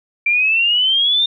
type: exponential sweep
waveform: sine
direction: up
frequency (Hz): 2349 to 3649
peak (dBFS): -12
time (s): 0.26-1.26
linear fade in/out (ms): 5
effects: none